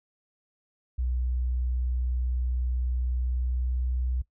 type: tone with pitch glide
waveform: sine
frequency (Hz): 62 to 62.58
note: B1 to B1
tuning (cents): +7 to +24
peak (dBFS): -25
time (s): 0.98-4.22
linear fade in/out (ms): 10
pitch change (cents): +17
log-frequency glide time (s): 3.15-4
effects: noise-tail reverb RT60 0.1 s tail -18 dB re dry